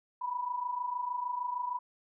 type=tone pair together; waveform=sine; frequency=961.5 / 988 Hz; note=B5 / B5; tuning=-47 / 0 cents; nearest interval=unison; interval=47 cents; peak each=-38 / -33 dBFS; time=0.21-1.79 s; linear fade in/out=10 ms; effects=none